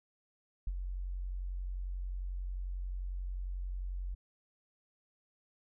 sine tone with ADSR envelope, 45.61 Hz, F#1, 24 cents flat, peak -29 dBFS, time 0.67-4.15 s, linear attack 4 ms, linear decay 46 ms, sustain -6 dB, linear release 13 ms, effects tanh soft clip ceiling -27 dBFS

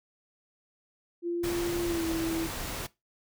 sine tone with pitch glide, 344.7 to 328 Hz, F4 to E4, -23 to -9 cents, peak -28 dBFS, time 1.22-2.49 s, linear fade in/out 50 ms, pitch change -86 cents, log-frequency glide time 1.86-2.05 s
pink noise, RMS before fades -36 dBFS, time 1.43-2.87 s, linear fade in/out 10 ms
effects noise-tail reverb RT60 0.2 s tail -19 dB re dry

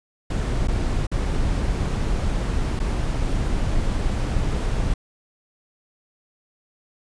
brown noise with dropouts, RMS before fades -22 dBFS, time 0.3-4.94 s, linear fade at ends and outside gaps 5 ms, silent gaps 0.674-0.682 / 1.069-1.115 / 2.793-2.799 s, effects resampled to 22050 Hz

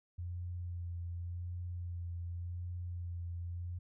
sine tone with vibrato, 87.31 Hz, F2, in tune, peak -38 dBFS, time 0.18-3.79 s, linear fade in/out 10 ms, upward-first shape sine, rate 0.88 Hz, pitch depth 21 cents each way, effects none

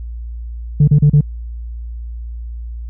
sine tone bursts, 146.83 Hz, D3, in tune, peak -4 dBFS, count 4, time 0.8-1.209 s, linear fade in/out 5 ms, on 76 ms, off 35 ms, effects tanh soft clip ceiling -3 dBFS + added 58 Hz sine -24 dBFS peak until 2.89 s

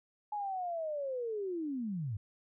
sine linear sweep, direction down, 848 to 94 Hz, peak -34 dBFS, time 0.32-2.17 s, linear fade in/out 5 ms, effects none

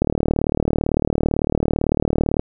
click train, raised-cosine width 2 ms, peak -4 dBFS, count 91, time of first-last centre 0.02-2.395 s, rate 37.9 Hz, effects none

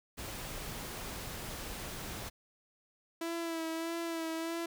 pink noise, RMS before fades -42 dBFS, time 0.17-2.3 s, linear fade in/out 20 ms
sawtooth tone with vibrato, 330 Hz, E4, 2 cents sharp, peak -31 dBFS, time 3.21-4.66 s, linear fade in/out 5 ms, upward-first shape sine, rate 1.6 Hz, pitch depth 33 cents each way
effects none

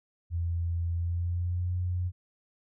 sine tone with pitch glide, 85 to 89.69 Hz, F2 to F2, -46 to +47 cents, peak -27 dBFS, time 0.3-2.12 s, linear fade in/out 50 ms, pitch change +93 cents, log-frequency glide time 0.94-1.73 s, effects none

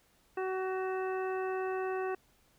harmonic tone with a mistuned harmonic, 376.4 Hz, F#4, 30 cents sharp, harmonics 1 / 2 / 3 / 4 / 5 / 7, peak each -33 / -39 / -43 / -45 / -47 / -50 dBFS, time 0.37-2.15 s, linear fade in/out 5 ms, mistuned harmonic 5, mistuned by -20 cents, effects pink hiss -68 dBFS RMS until 2.58 s

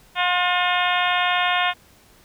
harmonic tone with a mistuned harmonic, 358.4 Hz, F4, 45 cents sharp, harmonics 2 / 3 / 4 / 5 / 6 / 7 / 8 / 9 / 10, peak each -23 / -25 / -26 / -27 / -28 / -28 / -29 / -30 / -30 dBFS, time 0.15-1.74 s, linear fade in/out 50 ms, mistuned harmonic 3, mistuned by -21 cents, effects pink hiss -53 dBFS RMS until 2.24 s

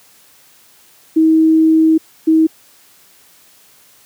sine tone bursts at uneven times, 319.1 Hz, D#4, 44 cents sharp, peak -7 dBFS, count 2, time 1.16-1.98 / 2.27-2.47 s, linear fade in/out 10 ms, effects white hiss -48 dBFS RMS until 4.05 s + high-pass 80 Hz 12 dB/octave

